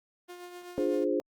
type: tone with tremolo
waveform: sawtooth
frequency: 354.9 Hz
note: F4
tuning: 28 cents sharp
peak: -37 dBFS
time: 0.28-1.05 s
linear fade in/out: 20 ms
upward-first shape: triangle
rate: 7.9 Hz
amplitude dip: 50%
type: chord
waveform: sine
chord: D half-diminished seventh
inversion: none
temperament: equal with one note detuned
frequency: 295 / 349.2 / 415.3 / 523.3 Hz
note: D4 / F4 / Ab4 / C5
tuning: +8 / 0 / 0 / 0 cents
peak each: -31 dBFS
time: 0.78-1.2 s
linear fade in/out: 0 ms
effects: Opus 32 kbps